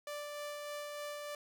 sawtooth tone with tremolo, 587.3 Hz, D5, in tune, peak -36 dBFS, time 0.07-1.35 s, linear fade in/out 2 ms, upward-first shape sine, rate 3.3 Hz, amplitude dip 25%, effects none

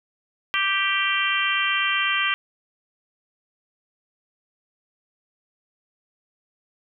harmonic tone, 392 Hz, G4, in tune, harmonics 3 / 4 / 5 / 6 / 7 / 8, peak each -27 / -27 / -27 / -27 / -27 / -27 dBFS, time 0.54-2.34 s, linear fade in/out 0 ms, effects none

